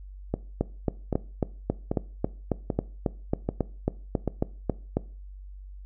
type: two click trains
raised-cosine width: 2 ms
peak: -12 / -10 dBFS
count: 6 / 17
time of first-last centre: 0.34-4.277 / 0.61-4.97 s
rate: 1.27 / 3.67 Hz
effects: noise-tail reverb RT60 0.4 s tail -20 dB re dry + added 48 Hz sine -40 dBFS peak until 5.85 s